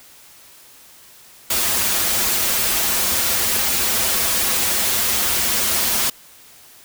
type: noise with comb filter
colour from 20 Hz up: white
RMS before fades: -19 dBFS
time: 1.5-6.1 s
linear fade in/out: 5 ms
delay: 6.8 ms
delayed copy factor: -0.8
effects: white hiss -46 dBFS RMS until 6.84 s